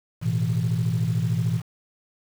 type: chord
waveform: sine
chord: A suspended second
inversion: none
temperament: equal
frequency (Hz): 110 / 123.47 / 164.81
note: A2 / B2 / E3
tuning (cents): 0 / 0 / 0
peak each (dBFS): -24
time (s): 0.21-1.62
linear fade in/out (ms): 50
effects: tanh soft clip ceiling -15 dBFS + 7-bit